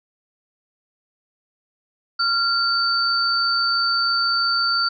sine tone pair together, 1382 / 4563 Hz, F6 / C#8, -19 / +49 cents, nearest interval octave + major sixth, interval 2068 cents, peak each -20 dBFS, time 2.19-4.89 s, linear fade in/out 10 ms, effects none

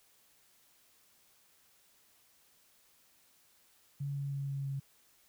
sine tone with pitch steps, 141 / 140.11 / 139.22 / 138.34 / 137.46 Hz, C#3 / C#3 / C#3 / C#3 / C#3, +30 / +19 / +8 / -3 / -14 cents, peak -34 dBFS, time 4-4.8 s, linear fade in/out 10 ms, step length 160 ms, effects white hiss -67 dBFS RMS until 5.28 s

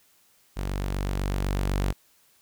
sawtooth tone with level ramp, 47.98 Hz, G1, 36 cents flat, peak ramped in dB -24 to -19 dBFS, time 0.56-1.93 s, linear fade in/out 20 ms, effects white hiss -62 dBFS RMS until 2.41 s

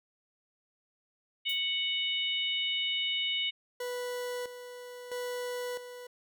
harmonic tone, 740 Hz, F#5, in tune, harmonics 3 / 4 / 5, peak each -35 / -31 / -35 dBFS, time 1.45-3.51 s, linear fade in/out 20 ms
violet noise with exponential decay, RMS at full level -39 dBFS, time 1.49-1.63 s, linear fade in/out 5 ms, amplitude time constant 29 ms
40% pulse tone with tremolo, 492.4 Hz, B4, 5 cents flat, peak -33 dBFS, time 3.8-6.07 s, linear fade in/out 5 ms, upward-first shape square, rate 0.76 Hz, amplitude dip 65%
effects none

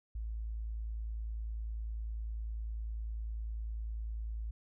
sine tone, 55 Hz, A1, in tune, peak -36 dBFS, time 0.15-4.51 s, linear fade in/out 5 ms, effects none

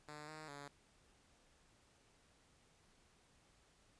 5% pulse tone with pitch steps, 149.9 / 155.3 / 142.8 Hz, D3 / D#3 / D3, +36 / -3 / -48 cents, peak -39 dBFS, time 0.08-0.68 s, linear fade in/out 2 ms, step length 200 ms, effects pink hiss -71 dBFS RMS until 3.99 s + resampled to 22050 Hz

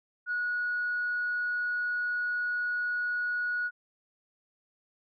sine tone, 1458 Hz, F#6, 26 cents flat, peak -27 dBFS, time 0.26-3.71 s, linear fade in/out 50 ms, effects tanh soft clip ceiling -23 dBFS

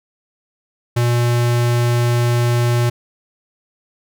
square tone, 120 Hz, B2, 49 cents flat, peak -14 dBFS, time 0.96-2.9 s, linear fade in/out 10 ms, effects none

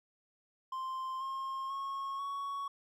triangle tone with pitch steps, 1046.5 / 1069.1 / 1092.2 / 1115.8 Hz, C6 / C6 / C#6 / C#6, 0 / +37 / -26 / +11 cents, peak -34 dBFS, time 0.72-2.68 s, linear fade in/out 5 ms, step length 490 ms, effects none

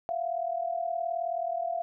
sine tone pair together, 677 / 716 Hz, E5 / F5, +46 / +43 cents, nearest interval minor second, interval 97 cents, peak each -30 / -33 dBFS, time 0.09-1.82 s, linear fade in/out 0 ms, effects none

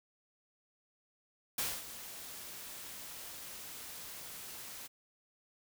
white noise with ADSR envelope, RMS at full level -34 dBFS, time 1.58-4.88 s, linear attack 4 ms, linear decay 230 ms, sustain -13 dB, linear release 21 ms, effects none

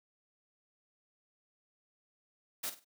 white noise with echo, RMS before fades -37 dBFS, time 2.63-2.7 s, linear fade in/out 10 ms, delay 49 ms, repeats 3, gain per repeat -11 dB, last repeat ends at 2.847 s, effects high-pass 200 Hz 12 dB/octave

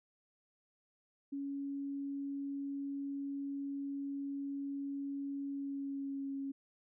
sine tone with pitch glide, 279.1 to 274.5 Hz, C#4 to C#4, +12 to -17 cents, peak -37 dBFS, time 1.32-6.52 s, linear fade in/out 10 ms, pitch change -29 cents, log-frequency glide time 5.49-6.34 s, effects none

